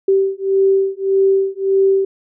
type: beating tone pair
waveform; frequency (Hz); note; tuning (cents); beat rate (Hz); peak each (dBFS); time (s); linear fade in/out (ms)
sine; 387.3 / 389; G4 / G4; -21 / -13; 1.7; -15; 0.08-2.05; 5
effects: none